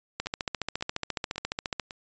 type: two click trains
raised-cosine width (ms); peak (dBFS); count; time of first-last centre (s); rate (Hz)
0.2; -22 / -12; 4 / 24; 0.26-1.908 / 0.2-1.797; 1.82 / 14.4
effects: resampled to 16000 Hz